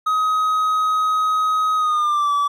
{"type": "tone with pitch glide", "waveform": "triangle", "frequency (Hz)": [1263, 1151.5], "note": ["D#6", "D6"], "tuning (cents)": [26, -34], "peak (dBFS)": -14, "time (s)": [0.06, 2.48], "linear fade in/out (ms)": 10, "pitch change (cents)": -160, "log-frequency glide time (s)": [1.76, 2.33], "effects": []}